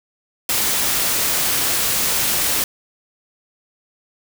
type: noise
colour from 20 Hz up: white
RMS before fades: -19 dBFS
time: 0.49-2.64 s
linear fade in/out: 2 ms
effects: none